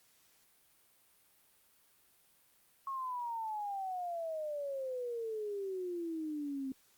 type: exponential sweep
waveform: sine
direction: down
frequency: 1098 to 261.6 Hz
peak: -36 dBFS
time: 2.87-6.72 s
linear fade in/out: 2 ms
effects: white hiss -68 dBFS RMS until 6.97 s + Opus 48 kbps